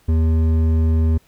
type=tone with hard clipping; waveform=sine; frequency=80.3 Hz; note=E2; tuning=45 cents flat; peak=-15 dBFS; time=0.08-1.18 s; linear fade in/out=10 ms; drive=9 dB; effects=pink hiss -57 dBFS RMS until 1.27 s